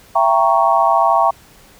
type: chord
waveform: sine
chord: E diminished seventh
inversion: none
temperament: equal with one note detuned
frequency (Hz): 670.4 / 784 / 932.3 / 1108.7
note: E5 / G5 / Bb5 / Db6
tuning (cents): +29 / 0 / 0 / 0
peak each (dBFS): -16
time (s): 0.15-1.31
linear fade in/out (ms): 10
effects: pink hiss -46 dBFS RMS until 1.79 s